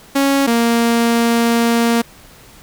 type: tone pair in turn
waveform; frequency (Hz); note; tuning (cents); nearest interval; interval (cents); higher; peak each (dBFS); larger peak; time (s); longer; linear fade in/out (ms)
sawtooth; 276.2 / 233.1; C#4 / A#3; -6 / 0; minor third; 294; first; -8; neither; 0.15-0.47 / 0.47-2.02; second; 10
effects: pink hiss -43 dBFS RMS until 2.62 s